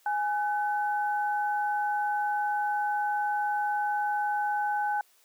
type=tone pair together; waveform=sine; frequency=830.6 / 1514.6 Hz; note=G#5 / F#6; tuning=0 / +40 cents; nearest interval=minor seventh; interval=1040 cents; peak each=-26 / -33 dBFS; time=0.06-5.01 s; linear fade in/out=2 ms; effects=white hiss -63 dBFS RMS until 5.24 s + high-pass 400 Hz 12 dB/octave